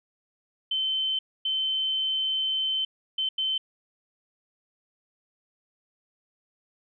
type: tone bursts at uneven times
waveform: sine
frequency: 3078 Hz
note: G7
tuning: 32 cents flat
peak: -24 dBFS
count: 4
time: 0.71-1.19 / 1.45-2.85 / 3.18-3.29 / 3.38-3.58 s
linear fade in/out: 5 ms
effects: none